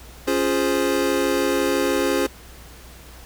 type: chord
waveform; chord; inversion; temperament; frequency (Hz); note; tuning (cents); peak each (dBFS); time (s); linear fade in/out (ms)
square; Db major seventh; none; equal; 277.2 / 349.2 / 415.3 / 523.3; Db4 / F4 / Ab4 / C5; 0 / 0 / 0 / 0; -25; 0.27-2.27; 10
effects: added 60 Hz sine -43 dBFS peak until 3.25 s + pink hiss -45 dBFS RMS until 3.25 s